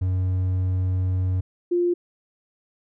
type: tone pair in turn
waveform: triangle / sine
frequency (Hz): 92.5 / 350.4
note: F#2 / F4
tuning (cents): 0 / +6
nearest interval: octave + major seventh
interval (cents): 2306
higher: second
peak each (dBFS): -18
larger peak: neither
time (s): 0.01-1.41 / 1.71-1.94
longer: first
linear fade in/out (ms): 10
effects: none